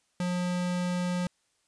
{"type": "tone", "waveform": "square", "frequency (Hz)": 178.7, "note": "F3", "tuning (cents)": 40, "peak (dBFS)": -28, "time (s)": [0.2, 1.27], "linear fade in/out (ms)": 2, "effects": ["white hiss -72 dBFS RMS until 1.67 s", "resampled to 22050 Hz"]}